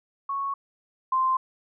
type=tone pair in turn; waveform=sine; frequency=1106 / 1043.7 Hz; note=C#6 / C6; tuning=-4 / -5 cents; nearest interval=minor second; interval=101 cents; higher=first; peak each=-26 / -20 dBFS; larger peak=second; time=0.29-0.54 / 1.12-1.37 s; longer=neither; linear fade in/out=5 ms; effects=none